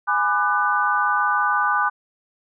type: chord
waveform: sine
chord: G# half-diminished seventh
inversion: none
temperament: just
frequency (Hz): 830.6 / 996.7 / 1196.1 / 1495.1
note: G#5 / B5 / D6 / F#6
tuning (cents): 0 / +16 / +31 / +18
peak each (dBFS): -24 / -25 / -21 / -22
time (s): 0.07-1.9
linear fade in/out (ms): 20
effects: none